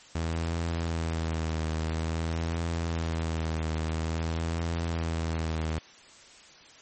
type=tone with vibrato; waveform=sawtooth; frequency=81.5 Hz; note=E2; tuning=19 cents flat; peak=-24 dBFS; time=0.15-5.79 s; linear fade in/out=5 ms; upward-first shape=triangle; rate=0.49 Hz; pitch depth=52 cents each way; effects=white hiss -52 dBFS RMS until 6.81 s + MP3 32 kbps